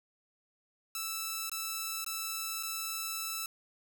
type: tone with dropouts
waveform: 5% pulse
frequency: 1318.5 Hz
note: E6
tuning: in tune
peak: -23 dBFS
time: 0.95-3.46 s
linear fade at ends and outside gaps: 2 ms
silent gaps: 1.496-1.516 / 2.045-2.063 / 2.628-2.632 s
effects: none